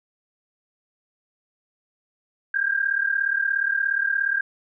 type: tone pair together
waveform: sine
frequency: 1582 / 1619 Hz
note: G6 / G#6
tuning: +15 / -45 cents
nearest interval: unison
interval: 40 cents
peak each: -23 dBFS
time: 2.54-4.41 s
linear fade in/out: 5 ms
effects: none